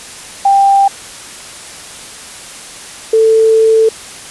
sine tone pair in turn, 791 / 443.9 Hz, G5 / A4, +15 / +15 cents, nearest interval minor seventh, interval 1000 cents, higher first, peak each -5 dBFS, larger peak neither, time 0.45-0.88 / 3.13-3.89 s, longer second, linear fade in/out 5 ms, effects white hiss -30 dBFS RMS until 4.3 s + resampled to 24000 Hz

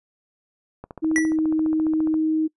click train, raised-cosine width 1 ms, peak -22 dBFS, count 20, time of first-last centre 0.84-2.141 s, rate 14.6 Hz
sine tone with pitch glide, 316.7 to 314.5 Hz, D#4 to D#4, +31 to +19 cents, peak -18 dBFS, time 1.02-2.48 s, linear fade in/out 20 ms, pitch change -12 cents, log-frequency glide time 1.24-1.44 s
square tone with exponential decay, 1953 Hz, B6, 20 cents flat, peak -17 dBFS, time 1.16-1.36 s, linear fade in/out 0 ms, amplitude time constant 42 ms
effects noise-tail reverb RT60 0.1 s tail -24 dB re dry + resampled to 24000 Hz

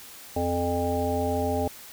harmonic tone with a mistuned harmonic, 86.7 Hz, F2, 12 cents flat, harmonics 1 / 3 / 5 / 7 / 9, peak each -30 / -30 / -30 / -30 / -30 dBFS, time 0.36-1.68 s, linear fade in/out 5 ms, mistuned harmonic 9, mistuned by +42 cents, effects white hiss -45 dBFS RMS until 1.92 s

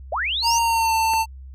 sine linear sweep, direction up, 523.3 to 6360 Hz, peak -21 dBFS, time 0.12-0.59 s, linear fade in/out 5 ms
square tone with pitch glide, 927 to 894.4 Hz, A#5 to A5, -10 to +28 cents, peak -18 dBFS, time 0.42-1.26 s, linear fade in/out 50 ms, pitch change -62 cents, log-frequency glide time 0.62-0.93 s
click, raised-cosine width 0.5 ms, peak -19 dBFS, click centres 1.136 s
effects added 66 Hz sine -36 dBFS peak until 1.54 s + resampled to 32000 Hz

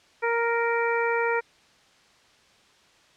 harmonic tone, 466.2 Hz, A#4, in tune, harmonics 1 / 2 / 3 / 4 / 5, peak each -25 / -28 / -30 / -31 / -32 dBFS, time 0.22-1.41 s, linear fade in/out 20 ms, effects white hiss -58 dBFS RMS until 3.16 s + low-pass 5000 Hz 12 dB/octave

